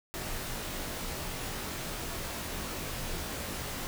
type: noise with comb filter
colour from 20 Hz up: pink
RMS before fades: -37 dBFS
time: 0.14-3.87 s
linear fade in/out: 0 ms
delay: 20 ms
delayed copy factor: -0.95
effects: none